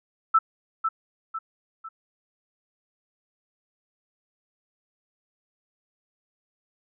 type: tone with echo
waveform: sine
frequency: 1318.5 Hz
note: E6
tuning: in tune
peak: -14 dBFS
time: 0.34-0.39 s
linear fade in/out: 10 ms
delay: 500 ms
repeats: 3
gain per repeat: -7 dB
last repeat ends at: 1.89 s
effects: none